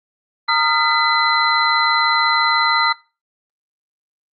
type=tone cluster; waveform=sine; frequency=922 / 1232 / 1378 / 2006 / 4057 Hz; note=A#5 / D#6 / F6 / B6 / B7; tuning=-19 / -17 / -24 / +26 / +46 cents; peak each=-20 dBFS; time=0.48-2.93 s; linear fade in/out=10 ms; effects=noise-tail reverb RT60 0.3 s tail -21 dB re dry + Opus 32 kbps